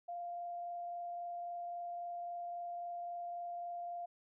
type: tone with frequency modulation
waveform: sine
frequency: 697 Hz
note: F5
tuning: 4 cents flat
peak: -40 dBFS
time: 0.08-4.06 s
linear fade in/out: 10 ms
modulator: 23.7 Hz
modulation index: 0.21
effects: none